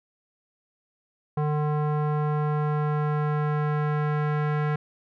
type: tone with low-pass filter sweep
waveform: square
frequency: 150 Hz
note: D3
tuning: 37 cents sharp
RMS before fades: -25 dBFS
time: 1.37-4.76 s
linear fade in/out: 5 ms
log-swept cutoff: 1000 to 1700 Hz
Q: 1.7
effects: none